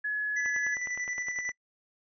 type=tone; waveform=sine; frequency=1697 Hz; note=G#6; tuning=37 cents sharp; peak=-28 dBFS; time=0.04-0.75 s; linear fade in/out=10 ms
type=tone with tremolo; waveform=square; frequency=1980 Hz; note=B6; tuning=4 cents sharp; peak=-31 dBFS; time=0.36-1.52 s; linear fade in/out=10 ms; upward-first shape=square; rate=11 Hz; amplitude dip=40%
type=click train; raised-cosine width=0.5 ms; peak=-28 dBFS; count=11; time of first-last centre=0.46-1.491 s; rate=9.7 Hz
effects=noise-tail reverb RT60 0.1 s tail -26 dB re dry + resampled to 16000 Hz